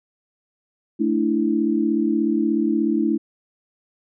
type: chord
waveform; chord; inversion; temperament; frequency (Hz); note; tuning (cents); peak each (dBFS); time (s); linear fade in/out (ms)
sine; A suspended fourth; none; just; 220 / 293.3 / 330; A3 / D4 / E4; 0 / -2 / +2; -22 / -22 / -21; 0.99-3.18; 20
effects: none